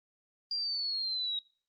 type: linear sweep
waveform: sine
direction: down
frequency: 4794 to 3801 Hz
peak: -31 dBFS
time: 0.51-1.39 s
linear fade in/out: 2 ms
effects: noise-tail reverb RT60 0.4 s tail -23 dB re dry + Opus 32 kbps